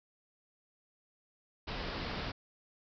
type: low-pass noise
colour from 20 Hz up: pink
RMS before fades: -39 dBFS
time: 1.67-2.32 s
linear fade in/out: 10 ms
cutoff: 5200 Hz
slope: 96 dB/octave
effects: none